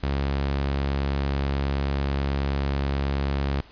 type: tone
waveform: sawtooth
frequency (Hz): 69.3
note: C#2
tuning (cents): 0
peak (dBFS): -19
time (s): 0.03-3.61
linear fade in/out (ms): 5
effects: pink hiss -51 dBFS RMS until 3.71 s + resampled to 11025 Hz